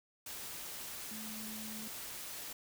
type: tone in noise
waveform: sine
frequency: 217.7 Hz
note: A3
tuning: 18 cents flat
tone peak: -46 dBFS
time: 1.11-1.88 s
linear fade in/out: 5 ms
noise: white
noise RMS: -45 dBFS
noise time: 0.26-2.53 s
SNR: -4 dB
effects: none